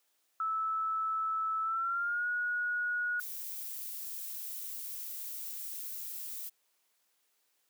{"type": "tone with pitch glide", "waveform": "sine", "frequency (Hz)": [1309, 1452.4], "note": ["E6", "F#6"], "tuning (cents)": [-13, -33], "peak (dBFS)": -30, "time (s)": [0.4, 3.2], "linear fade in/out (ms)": 2, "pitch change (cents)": 180, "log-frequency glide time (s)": [1.62, 2.27]}
{"type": "noise", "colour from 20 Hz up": "violet", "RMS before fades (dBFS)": -41, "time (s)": [3.19, 6.5], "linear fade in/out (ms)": 20}
{"effects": ["white hiss -75 dBFS RMS until 7.69 s", "high-pass 300 Hz 12 dB/octave"]}